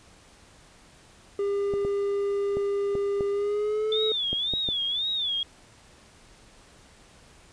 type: tone with pitch glide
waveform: triangle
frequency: 401.7 to 435.5 Hz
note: G4 to A4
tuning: +42 to -18 cents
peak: -22 dBFS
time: 1.39-4.12 s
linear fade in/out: 2 ms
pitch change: +140 cents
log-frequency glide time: 3.31-3.92 s
type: clicks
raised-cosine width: 2 ms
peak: -19 dBFS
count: 8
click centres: 1.738 / 1.85 / 2.57 / 2.953 / 3.208 / 4.33 / 4.537 / 4.688 s
type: tone with vibrato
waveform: sine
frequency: 3510 Hz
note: A7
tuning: 5 cents flat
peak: -25 dBFS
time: 3.92-5.43 s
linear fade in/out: 2 ms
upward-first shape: sine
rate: 1.9 Hz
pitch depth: 140 cents each way
effects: pink hiss -54 dBFS RMS until 7.52 s + resampled to 22050 Hz